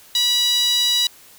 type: tone with high-pass filter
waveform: sawtooth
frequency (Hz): 976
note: B5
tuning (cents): -21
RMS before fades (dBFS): -18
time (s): 0.15-1.07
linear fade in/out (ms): 2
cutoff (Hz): 3800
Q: 5.4
effects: white hiss -47 dBFS RMS until 1.38 s